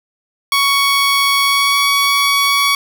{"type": "tone with pitch glide", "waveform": "15% pulse", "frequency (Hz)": [1116, 1124.4], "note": ["C#6", "C#6"], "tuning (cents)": [11, 24], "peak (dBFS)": -5, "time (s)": [0.52, 2.75], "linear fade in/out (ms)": 2, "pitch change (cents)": 13, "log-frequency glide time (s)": [1.43, 1.79], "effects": []}